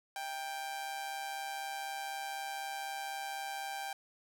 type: tone with amplitude modulation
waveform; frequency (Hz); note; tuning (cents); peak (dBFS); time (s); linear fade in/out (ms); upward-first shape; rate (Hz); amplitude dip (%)
sawtooth; 788; G5; +9; -32; 0.16-3.93; 2; sine; 144; 50
effects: none